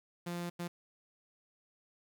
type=tone bursts at uneven times; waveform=sawtooth; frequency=173.7 Hz; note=F3; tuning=9 cents flat; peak=-33 dBFS; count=2; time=0.26-0.5 / 0.59-0.68 s; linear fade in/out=10 ms; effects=10-bit